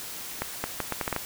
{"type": "accelerating click train", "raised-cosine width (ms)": 0.5, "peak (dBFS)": -12, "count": 8, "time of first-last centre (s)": [0.42, 1.163], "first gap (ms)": 220, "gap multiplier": 0.74, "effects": ["white hiss -38 dBFS RMS until 1.25 s"]}